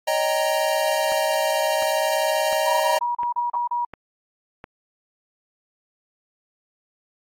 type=chord; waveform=square; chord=Eb dominant seventh; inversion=third; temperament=equal with one note detuned; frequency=561.8 / 622.3 / 784 / 932.3 Hz; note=Db5 / Eb5 / G5 / Bb5; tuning=+23 / 0 / 0 / 0 cents; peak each=-28 / -23 / -28 / -27 dBFS; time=0.07-2.99 s; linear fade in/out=10 ms
type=click train; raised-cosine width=0.5 ms; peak=-22 dBFS; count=6; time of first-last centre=1.12-4.641 s; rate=1.42 Hz
type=tone bursts; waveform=sine; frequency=960 Hz; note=B5; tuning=49 cents flat; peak=-21 dBFS; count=7; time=2.66-3.85 s; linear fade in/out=5 ms; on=140 ms; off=35 ms
effects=AAC 48 kbps